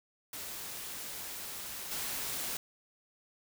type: noise with level steps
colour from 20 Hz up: white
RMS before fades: -42 / -37 dBFS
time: 0.33-2.57 s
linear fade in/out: 2 ms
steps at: 1.91 s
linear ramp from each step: 5 ms
effects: none